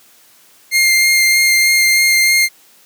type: tone with vibrato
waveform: sawtooth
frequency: 2114 Hz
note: C7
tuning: 17 cents sharp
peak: -6 dBFS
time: 0.71-2.49 s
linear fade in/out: 50 ms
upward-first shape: sine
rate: 3.2 Hz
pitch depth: 10 cents each way
effects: white hiss -48 dBFS RMS until 2.85 s + high-pass 150 Hz 12 dB/octave